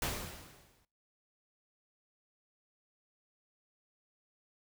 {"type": "noise with exponential decay", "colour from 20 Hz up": "pink", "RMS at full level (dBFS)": -33, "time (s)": [0.02, 0.85], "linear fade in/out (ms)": 2, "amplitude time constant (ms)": 180, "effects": ["noise-tail reverb RT60 0.4 s tail -23 dB re dry"]}